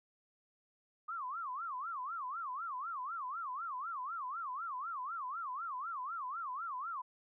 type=tone with vibrato; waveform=sine; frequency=1175 Hz; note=D6; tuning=1 cent sharp; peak=-38 dBFS; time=1.08-7.02 s; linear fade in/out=10 ms; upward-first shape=sine; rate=4 Hz; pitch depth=290 cents each way; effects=none